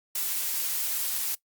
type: noise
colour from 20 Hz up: blue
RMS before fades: -29 dBFS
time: 0.15-1.35 s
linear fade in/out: 5 ms
effects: noise-tail reverb RT60 0.1 s tail -20 dB re dry + Opus 48 kbps